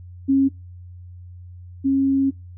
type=tone pair in turn; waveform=sine; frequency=271.8 / 271.8 Hz; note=C#4 / C#4; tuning=-34 / -34 cents; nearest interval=unison; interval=0 cents; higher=neither; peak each=-13 / -15 dBFS; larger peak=first; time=0.28-0.49 / 1.84-2.31 s; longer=second; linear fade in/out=20 ms; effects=noise-tail reverb RT60 0.2 s tail -19 dB re dry + added 89 Hz sine -37 dBFS peak until 2.57 s